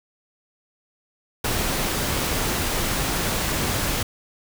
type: noise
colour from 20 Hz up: pink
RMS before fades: -24 dBFS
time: 1.44-4.03 s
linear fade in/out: 5 ms
effects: none